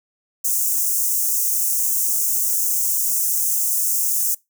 white high-pass noise, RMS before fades -20 dBFS, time 0.44-4.35 s, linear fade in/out 10 ms, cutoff 6100 Hz, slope 48 dB/octave, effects noise-tail reverb RT60 0.2 s tail -23 dB re dry

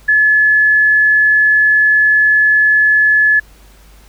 sine tone, 1715 Hz, A6, 45 cents flat, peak -7 dBFS, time 0.08-3.4 s, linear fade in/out 10 ms, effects added 50 Hz sine -41 dBFS peak until 4.08 s + pink hiss -47 dBFS RMS until 4.08 s

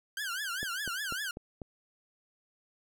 sawtooth tone with vibrato, 1539 Hz, G6, 32 cents flat, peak -30 dBFS, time 0.17-1.31 s, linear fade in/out 2 ms, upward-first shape triangle, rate 5 Hz, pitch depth 240 cents each way
click train, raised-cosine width 2 ms, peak -27 dBFS, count 5, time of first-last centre 0.63-1.618 s, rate 4.05 Hz
effects none

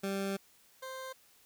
20% pulse tone pair in turn, 196 / 523.3 Hz, G3 / C5, 0 / 0 cents, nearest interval octave + perfect fourth, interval 1700 cents, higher second, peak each -28 / -36 dBFS, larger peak first, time 0.03-0.37 / 0.82-1.13 s, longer first, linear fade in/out 10 ms, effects white hiss -64 dBFS RMS until 1.45 s

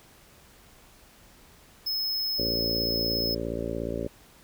square tone, 5180 Hz, E8, 31 cents flat, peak -27 dBFS, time 1.86-3.35 s, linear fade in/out 10 ms
harmonic tone, 57 Hz, A#1, 38 cents flat, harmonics 1 / 2 / 3 / 4 / 5 / 6 / 7 / 8 / 9 / 10, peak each -38 / -39 / -40 / -38 / -37 / -39 / -36 / -40 / -38 / -37 dBFS, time 2.38-4.08 s, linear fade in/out 10 ms
effects pink hiss -55 dBFS RMS until 4.43 s

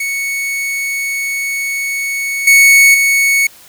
45% pulse tone with level steps, 2217 Hz, C#7, in tune, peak -16 / -4 / -9 dBFS, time 0-3.47 s, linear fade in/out 5 ms, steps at 2.47 / 2.94 s, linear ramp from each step 5 ms, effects white hiss -41 dBFS RMS until 3.68 s

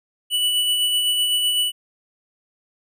square tone with tremolo, 2960 Hz, F#7, in tune, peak -17 dBFS, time 0.3-1.72 s, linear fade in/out 50 ms, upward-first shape sine, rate 7.9 Hz, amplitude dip 30%, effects none

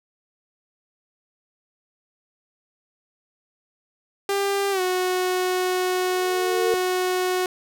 sawtooth tone with pitch glide, 397.7 to 366.8 Hz, G4 to F#4, +25 to -15 cents, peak -17 dBFS, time 4.29-7.46 s, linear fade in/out 2 ms, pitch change -140 cents, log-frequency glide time 4.71-4.81 s
sine tone with exponential growth, 451.6 Hz, A4, 45 cents sharp, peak -18 dBFS, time 5.77-6.74 s, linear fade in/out 0 ms, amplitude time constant 210 ms
effects none

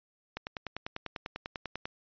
click train, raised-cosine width 0.3 ms, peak -20 dBFS, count 16, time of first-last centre 0.37-1.855 s, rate 10.1 Hz, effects resampled to 11025 Hz

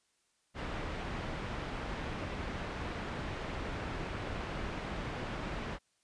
pink low-pass noise, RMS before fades -39 dBFS, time 0.54-5.79 s, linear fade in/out 50 ms, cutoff 2500 Hz, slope 12 dB/octave, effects white hiss -75 dBFS RMS until 6.03 s + resampled to 22050 Hz

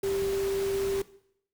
sine tone in noise, 392 Hz, G4, in tune, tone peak -26 dBFS, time 0.03-1.02 s, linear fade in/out 5 ms, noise pink, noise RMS -39 dBFS, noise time 0.03-1.02 s, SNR +10 dB, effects noise-tail reverb RT60 0.7 s tail -18 dB re dry

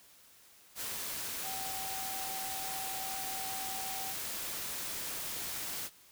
sine tone in noise, 768 Hz, G5, 36 cents flat, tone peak -42 dBFS, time 1.42-4.15 s, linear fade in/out 50 ms, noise white, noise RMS -39 dBFS, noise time 0.75-5.9 s, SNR -6 dB, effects white hiss -60 dBFS RMS until 6.11 s

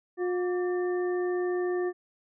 harmonic tone with a mistuned harmonic, 358.6 Hz, F4, 46 cents sharp, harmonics 1 / 2 / 3 / 5, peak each -26 / -39 / -44 / -41 dBFS, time 0.17-1.93 s, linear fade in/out 50 ms, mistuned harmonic 3, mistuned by +130 cents, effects none

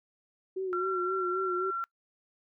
sine tone with vibrato, 369.7 Hz, F#4, 1 cent flat, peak -30 dBFS, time 0.56-1.71 s, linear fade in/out 10 ms, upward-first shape sine, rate 3.8 Hz, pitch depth 57 cents each way
sine tone, 1362 Hz, F6, 44 cents flat, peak -30 dBFS, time 0.73-1.84 s, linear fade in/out 0 ms
effects noise-tail reverb RT60 0.1 s tail -25 dB re dry

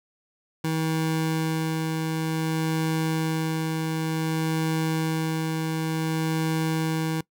25% pulse tone with tremolo, 159.8 Hz, D#3, 47 cents sharp, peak -19 dBFS, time 0.64-7.21 s, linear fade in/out 5 ms, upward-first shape sine, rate 0.55 Hz, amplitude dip 25%, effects noise-tail reverb RT60 0.1 s tail -22 dB re dry

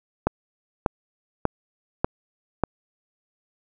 click train, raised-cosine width 1 ms, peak -5 dBFS, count 5, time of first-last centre 0.27-2.637 s, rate 1.69 Hz, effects none

